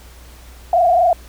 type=tone with frequency modulation; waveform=sine; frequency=698.5 Hz; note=F5; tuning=in tune; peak=-10 dBFS; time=0.73-1.13 s; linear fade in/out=2 ms; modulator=24.3 Hz; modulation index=1.5; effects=added 60 Hz sine -39 dBFS peak until 1.28 s + pink hiss -45 dBFS RMS until 1.28 s